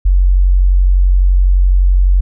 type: tone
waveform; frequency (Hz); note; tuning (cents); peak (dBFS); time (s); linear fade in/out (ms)
sine; 45.9; F#1; -13; -6; 0.05-2.21; 10
effects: none